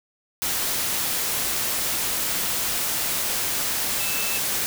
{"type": "tone in noise", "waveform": "sine", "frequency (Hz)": 2637, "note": "E7", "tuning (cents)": 0, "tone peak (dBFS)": -31, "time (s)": [4, 4.38], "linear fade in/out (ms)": 0, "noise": "white", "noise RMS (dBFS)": -25, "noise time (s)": [0.42, 4.66], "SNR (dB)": -9, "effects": []}